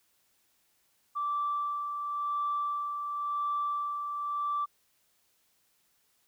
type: tone with tremolo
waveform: sine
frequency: 1167 Hz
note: D6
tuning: 11 cents flat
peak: -27 dBFS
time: 1.15-4.66 s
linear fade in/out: 20 ms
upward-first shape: sine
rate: 0.94 Hz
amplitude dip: 45%
effects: tanh soft clip ceiling -23 dBFS + white hiss -71 dBFS RMS until 6.27 s